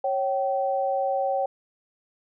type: tone pair together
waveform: sine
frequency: 549 / 770.3 Hz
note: C#5 / G5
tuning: -17 / -30 cents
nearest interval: tritone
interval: 587 cents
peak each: -25 dBFS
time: 0.04-1.46 s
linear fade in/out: 5 ms
effects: none